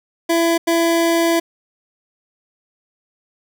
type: tone bursts at uneven times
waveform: 25% pulse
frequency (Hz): 334.6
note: E4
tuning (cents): +26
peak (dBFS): -10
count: 2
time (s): 0.29-0.58 / 0.67-1.4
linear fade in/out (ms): 10
effects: none